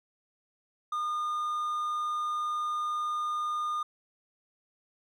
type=tone; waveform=triangle; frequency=1217 Hz; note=D#6; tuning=39 cents flat; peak=-27 dBFS; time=0.92-3.83 s; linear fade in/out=5 ms; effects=none